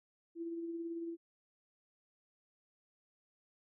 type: tone with tremolo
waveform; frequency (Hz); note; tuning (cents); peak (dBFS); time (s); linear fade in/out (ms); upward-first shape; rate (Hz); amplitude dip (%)
sine; 335; E4; +28; -37; 0.35-1.17; 50; sine; 18; 35
effects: none